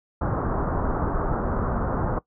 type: low-pass noise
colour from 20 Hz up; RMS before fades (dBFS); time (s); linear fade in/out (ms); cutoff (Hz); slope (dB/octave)
pink; -25; 0.21-2.19; 5; 1400; 48
effects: noise-tail reverb RT60 0.1 s tail -20 dB re dry